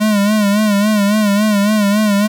square tone with vibrato, 207.7 Hz, G#3, in tune, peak -11 dBFS, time 0-2.28 s, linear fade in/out 20 ms, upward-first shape sine, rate 3.6 Hz, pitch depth 72 cents each way, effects 7-bit

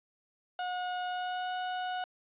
35% pulse tone with pitch glide, 725 to 733 Hz, F#5 to F#5, -35 to -16 cents, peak -31 dBFS, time 0.59-2.04 s, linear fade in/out 2 ms, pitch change +19 cents, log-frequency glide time 1.07-1.53 s, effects resampled to 8000 Hz + 12-bit

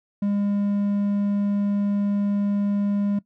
triangle tone, 202.7 Hz, G#3, 42 cents flat, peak -18 dBFS, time 0.22-3.19 s, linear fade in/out 5 ms, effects noise-tail reverb RT60 0.1 s tail -19 dB re dry

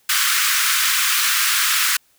pink high-pass noise, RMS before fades -18 dBFS, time 0.09-1.97 s, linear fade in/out 5 ms, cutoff 1200 Hz, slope 48 dB/octave, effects white hiss -59 dBFS RMS until 2.18 s

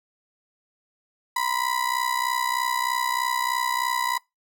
35% pulse ring-modulated tone, 987.8 Hz, B5, in tune, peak -18 dBFS, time 1.36-4.18 s, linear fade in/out 2 ms, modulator 31.6 Hz, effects noise-tail reverb RT60 0.2 s tail -24 dB re dry

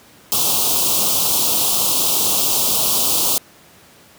white band-stop noise, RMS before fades -17 dBFS, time 0.32-3.38 s, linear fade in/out 0 ms, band 1200 to 2800 Hz, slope 48 dB/octave, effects pink hiss -47 dBFS RMS until 4.18 s + high-pass 100 Hz 12 dB/octave

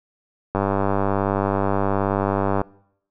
click train, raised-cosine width 1 ms, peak -7 dBFS, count 205, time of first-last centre 0.55-2.615 s, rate 98.8 Hz, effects noise-tail reverb RT60 0.7 s tail -23 dB re dry

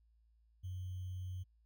sine tone with sample-and-hold, 91.8 Hz, F#2, 13 cents flat, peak -40 dBFS, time 0.63-1.44 s, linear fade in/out 20 ms, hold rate 3150 Hz, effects added 56 Hz sine -67 dBFS peak until 1.65 s

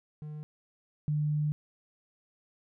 triangle / sine tone pair in turn, 151.4 / 149.92 Hz, D#3 / D3, -47 / +36 cents, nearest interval unison, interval 17 cents, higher first, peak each -36 / -26 dBFS, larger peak second, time 0.22-0.43 / 1.08-1.52 s, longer second, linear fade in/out 0 ms, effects none

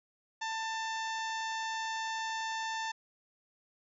harmonic tone with a mistuned harmonic, 891 Hz, A5, 22 cents sharp, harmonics 1 / 2 / 3 / 4 / 5 / 6 / 7 / 8, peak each -36 / -39 / -47 / -45 / -50 / -49 / -50 / -53 dBFS, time 0.41-2.92 s, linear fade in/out 10 ms, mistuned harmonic 8, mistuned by -16 cents, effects none

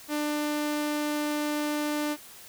sawtooth tone, 297.7 Hz, D4, 24 cents sharp, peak -23 dBFS, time 0.08-2.17 s, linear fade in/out 50 ms, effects white hiss -48 dBFS RMS until 2.48 s

